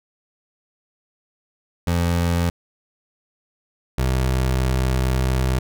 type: tone pair in turn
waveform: 25% pulse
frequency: 85.9 / 64.35 Hz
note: F2 / C2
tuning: -28 / -28 cents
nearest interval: perfect fourth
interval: 500 cents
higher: first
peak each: -14 dBFS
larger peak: neither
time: 1.87-2.5 / 3.98-5.59 s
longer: second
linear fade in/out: 5 ms
effects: none